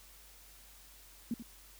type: tone with echo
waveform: sine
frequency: 233.1 Hz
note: A#3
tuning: in tune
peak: -31 dBFS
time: 1.31-1.34 s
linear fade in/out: 2 ms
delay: 85 ms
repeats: 1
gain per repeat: -11 dB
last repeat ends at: 1.425 s
effects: added 48 Hz sine -60 dBFS peak until 1.79 s + white hiss -58 dBFS RMS until 1.79 s